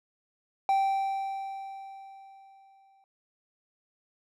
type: tone with exponential decay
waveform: triangle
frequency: 780 Hz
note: G5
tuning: 9 cents flat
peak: -19 dBFS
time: 0.69-3.04 s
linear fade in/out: 1 ms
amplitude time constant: 510 ms
effects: none